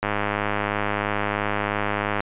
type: click train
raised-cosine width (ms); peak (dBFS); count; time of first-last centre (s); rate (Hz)
0.5; -8; 225; 0.03-2.205; 103
effects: resampled to 8000 Hz